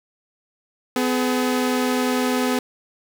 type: tone pair together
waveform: sawtooth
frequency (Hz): 252.4 / 424.5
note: B3 / G#4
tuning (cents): +38 / +38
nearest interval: major sixth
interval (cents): 900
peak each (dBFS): -16 / -21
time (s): 0.96-2.59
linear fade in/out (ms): 2
effects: none